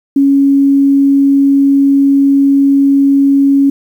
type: tone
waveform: sine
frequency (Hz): 277.2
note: C#4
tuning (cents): 0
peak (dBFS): -5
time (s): 0.16-3.7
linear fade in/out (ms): 5
effects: 7-bit